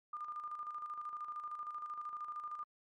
sine tone with tremolo, 1206 Hz, D6, 46 cents sharp, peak -39 dBFS, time 0.13-2.64 s, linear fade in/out 5 ms, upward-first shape square, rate 13 Hz, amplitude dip 50%, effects MP3 48 kbps

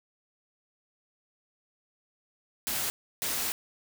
white noise bursts at uneven times, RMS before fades -31 dBFS, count 2, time 2.67-2.9 / 3.22-3.52 s, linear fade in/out 0 ms, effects none

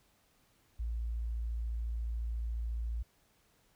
sine tone, 57.1 Hz, A#1, 35 cents flat, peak -33 dBFS, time 0.79-3.03 s, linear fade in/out 10 ms, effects pink hiss -70 dBFS RMS until 3.75 s

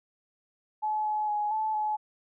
sine tone with pitch steps, 856 / 851 / 837 / 869 / 852 Hz, A5 / G#5 / G#5 / A5 / G#5, -48 / +42 / +13 / -22 / +44 cents, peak -26 dBFS, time 0.82-1.97 s, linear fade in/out 20 ms, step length 230 ms, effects none

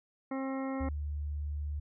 harmonic tone, 267.2 Hz, C4, 36 cents sharp, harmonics 1 / 2 / 3 / 4 / 5 / 7 / 8, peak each -34 / -40 / -44 / -46 / -48 / -51 / -52 dBFS, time 0.31-0.89 s, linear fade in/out 5 ms
sine tone, 73.6 Hz, D2, 4 cents sharp, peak -33 dBFS, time 0.8-1.8 s, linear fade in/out 10 ms
effects none

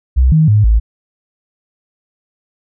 sine tone with pitch steps, 63.9 / 157.4 / 105.5 / 54.8 Hz, C2 / D#3 / G#2 / A1, -40 / +20 / +28 / -6 cents, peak -6 dBFS, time 0.16-0.8 s, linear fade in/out 20 ms, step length 160 ms, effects none

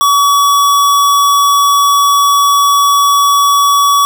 square tone, 1135 Hz, C#6, 41 cents sharp, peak -7 dBFS, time 0.01-4.05 s, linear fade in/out 0 ms, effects none

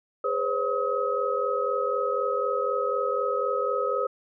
sine tone cluster, 412.7 / 503 / 547 / 1272 Hz, G#4 / B4 / C#5 / D#6, -11 / +32 / -23 / +38 cents, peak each -31 / -28 / -30 / -28 dBFS, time 0.24-4.07 s, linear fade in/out 5 ms, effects none

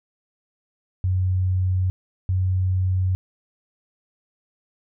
sine tone pair in turn, 92.5 / 92.84 Hz, F#2 / F#2, 0 / +6 cents, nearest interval unison, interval 6 cents, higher second, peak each -18 dBFS, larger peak neither, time 1.04-1.9 / 2.29-3.15 s, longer neither, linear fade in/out 0 ms, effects none

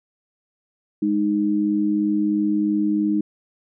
sine tone pair together, 206.7 / 309.7 Hz, G#3 / D#4, -8 / -8 cents, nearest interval perfect fifth, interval 700 cents, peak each -22 / -19 dBFS, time 1.02-3.21 s, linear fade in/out 5 ms, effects none

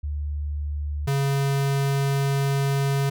sine / square tone pair in turn, 73.42 / 138.6 Hz, D2 / C#3, 0 / 0 cents, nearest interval major seventh, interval 1100 cents, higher second, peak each -25 / -21 dBFS, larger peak second, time 0.03-1.07 / 1.07-3.1 s, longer second, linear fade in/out 10 ms, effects none

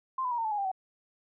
sine tone with pitch steps, 1046.5 / 999.2 / 954.1 / 911 / 869.9 / 830.6 / 793.1 / 757.3 Hz, C6 / B5 / A#5 / A#5 / A5 / G#5 / G5 / F#5, 0 / +20 / +40 / -40 / -20 / 0 / +20 / +40 cents, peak -28 dBFS, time 0.18-0.716 s, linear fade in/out 5 ms, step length 67 ms, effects none

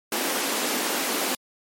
pink high-pass noise, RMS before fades -26 dBFS, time 0.12-1.35 s, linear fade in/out 2 ms, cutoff 220 Hz, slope 48 dB/octave, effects MP3 64 kbps

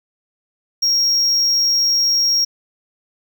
triangle tone, 5588 Hz, F8, in tune, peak -12 dBFS, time 0.82-2.45 s, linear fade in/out 10 ms, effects 8-bit

